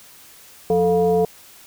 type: tone with frequency modulation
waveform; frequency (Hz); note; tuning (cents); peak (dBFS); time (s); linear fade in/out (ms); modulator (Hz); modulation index
sine; 440.7; A4; +3; -14; 0.7-1.25; 2; 263; 0.79
effects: white hiss -46 dBFS RMS until 1.66 s